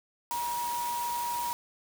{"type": "tone in noise", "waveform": "sine", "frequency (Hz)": 956, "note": "A#5", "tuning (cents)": 43, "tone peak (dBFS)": -30, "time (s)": [0.31, 1.53], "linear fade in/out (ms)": 0, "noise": "white", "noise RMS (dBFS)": -39, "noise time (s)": [0.31, 1.53], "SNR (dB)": 6, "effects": []}